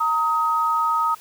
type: tone pair together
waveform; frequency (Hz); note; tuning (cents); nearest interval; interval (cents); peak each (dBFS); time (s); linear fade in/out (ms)
sine; 922.6 / 1262; A#5 / D#6; -18 / +24; perfect fourth; 542; -23 / -19; 0-1.15; 10
effects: white hiss -47 dBFS RMS until 1.2 s